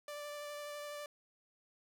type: tone with vibrato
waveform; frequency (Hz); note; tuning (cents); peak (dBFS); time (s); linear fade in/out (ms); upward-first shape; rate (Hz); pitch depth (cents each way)
sawtooth; 587; D5; -1; -39; 0.08-1.06; 2; sine; 12; 11
effects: none